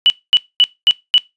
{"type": "tone bursts", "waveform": "sine", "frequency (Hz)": 2960, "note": "F#7", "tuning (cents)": 0, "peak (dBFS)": -6, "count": 5, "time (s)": [0.06, 1.18], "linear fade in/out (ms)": 0, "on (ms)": 40, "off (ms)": 230, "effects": ["noise-tail reverb RT60 0.2 s tail -20 dB re dry", "resampled to 22050 Hz"]}